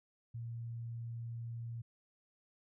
sine tone, 116.54 Hz, A#2, in tune, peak -40 dBFS, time 0.34-1.82 s, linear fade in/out 10 ms, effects none

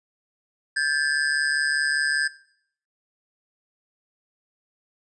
square ring-modulated tone, 1660 Hz, G#6, 1 cent flat, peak -19 dBFS, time 0.76-2.28 s, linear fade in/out 10 ms, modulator 72.5 Hz, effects noise-tail reverb RT60 0.6 s tail -17 dB re dry + resampled to 22050 Hz

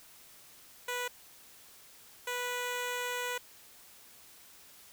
10% pulse tone pair in turn, 491.6 / 491.6 Hz, B4 / B4, -8 / -8 cents, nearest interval unison, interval 0 cents, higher neither, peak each -25 dBFS, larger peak neither, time 0.88-1.08 / 2.27-3.38 s, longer second, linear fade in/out 5 ms, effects white hiss -56 dBFS RMS until 4.92 s

